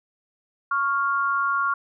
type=tone pair together; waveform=sine; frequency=1108.7 / 1398.9 Hz; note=C#6 / F6; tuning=0 / +2 cents; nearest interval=major third; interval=402 cents; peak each=-23 dBFS; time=0.71-1.74 s; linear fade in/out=5 ms; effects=none